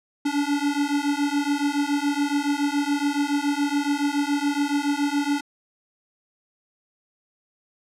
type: beating tone pair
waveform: square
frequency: 284.1 / 291.2 Hz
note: C#4 / D4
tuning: +43 / -15 cents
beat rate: 7.1 Hz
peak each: -25 dBFS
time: 0.25-5.41 s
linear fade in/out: 10 ms
effects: low-pass 9000 Hz 12 dB/octave